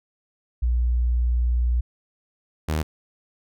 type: tone pair in turn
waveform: sine / sawtooth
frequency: 60.1 / 77.7 Hz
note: B1 / D#2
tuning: -46 / -2 cents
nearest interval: major third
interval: 444 cents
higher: second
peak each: -18 dBFS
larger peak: neither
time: 0.62-1.81 / 2.68-2.83 s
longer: first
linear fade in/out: 10 ms
effects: none